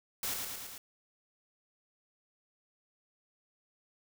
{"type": "noise with echo", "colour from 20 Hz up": "white", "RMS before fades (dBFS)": -35, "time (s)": [0.23, 0.34], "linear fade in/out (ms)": 2, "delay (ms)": 110, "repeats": 4, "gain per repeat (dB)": -3, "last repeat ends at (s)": 0.78, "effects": []}